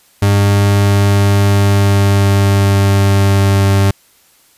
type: tone with pitch glide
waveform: 40% pulse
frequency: 100.7 to 98.46 Hz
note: G2 to G2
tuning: +47 to +8 cents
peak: -7 dBFS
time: 0.22-3.91 s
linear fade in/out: 5 ms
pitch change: -39 cents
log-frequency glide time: 0.65-3.74 s
effects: white hiss -50 dBFS RMS until 4.57 s + resampled to 32000 Hz